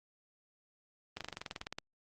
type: slowing click train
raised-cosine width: 0.2 ms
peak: -22 dBFS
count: 14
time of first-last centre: 1.17-1.785 s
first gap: 37 ms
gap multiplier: 1.04
effects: Opus 24 kbps